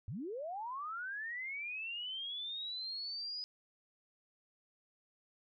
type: linear sweep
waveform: sine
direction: up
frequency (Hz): 83.4 to 5000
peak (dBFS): -39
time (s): 0.08-3.44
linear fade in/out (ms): 0
effects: none

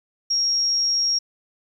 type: tone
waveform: sine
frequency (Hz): 5588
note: F8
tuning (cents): 0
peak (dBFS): -18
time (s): 0.3-1.19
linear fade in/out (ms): 10
effects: 9-bit

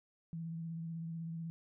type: tone with vibrato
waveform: sine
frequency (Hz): 164.81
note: E3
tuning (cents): 0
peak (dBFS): -39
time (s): 0.33-1.5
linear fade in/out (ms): 0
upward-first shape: triangle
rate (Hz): 16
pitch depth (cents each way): 31
effects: none

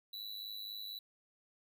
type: tone with amplitude modulation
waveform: square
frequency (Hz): 3951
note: B7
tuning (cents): 0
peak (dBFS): -40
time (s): 0.13-0.99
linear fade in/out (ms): 5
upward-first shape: sine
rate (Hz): 104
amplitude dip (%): 70
effects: none

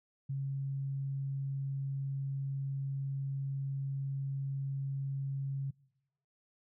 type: tone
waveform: sine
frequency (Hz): 137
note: C#3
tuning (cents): -20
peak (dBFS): -33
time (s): 0.29-5.71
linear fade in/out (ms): 10
effects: noise-tail reverb RT60 1.0 s tail -25 dB re dry

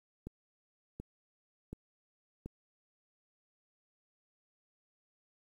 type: click train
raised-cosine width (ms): 3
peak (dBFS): -29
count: 4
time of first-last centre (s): 0.27-2.46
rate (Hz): 1.37
effects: 10-bit

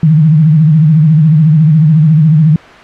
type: tone with vibrato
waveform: sine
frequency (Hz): 155.7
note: D#3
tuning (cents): +2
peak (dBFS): -3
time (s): 0.03-2.56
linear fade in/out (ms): 2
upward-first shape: sine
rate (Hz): 14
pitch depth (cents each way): 100
effects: white hiss -32 dBFS RMS until 2.83 s + low-pass 2000 Hz 12 dB/octave

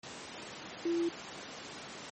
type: tone in noise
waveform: sine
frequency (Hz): 339.1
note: E4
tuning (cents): +49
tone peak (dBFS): -28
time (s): 0.85-1.09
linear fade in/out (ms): 5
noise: pink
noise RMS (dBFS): -44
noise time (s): 0.03-2.1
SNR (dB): +13
effects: high-pass 200 Hz 12 dB/octave + MP3 32 kbps

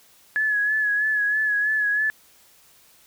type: tone with vibrato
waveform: sine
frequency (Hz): 1700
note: G#6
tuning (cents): +40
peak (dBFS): -19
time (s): 0.36-2.1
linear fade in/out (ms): 0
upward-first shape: sine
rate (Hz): 3.1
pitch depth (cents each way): 40
effects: white hiss -55 dBFS RMS until 3.06 s

